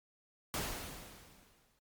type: noise with exponential decay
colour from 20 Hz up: pink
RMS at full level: -35 dBFS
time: 0.54-1.79 s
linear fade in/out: 1 ms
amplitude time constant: 270 ms
effects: MP3 96 kbps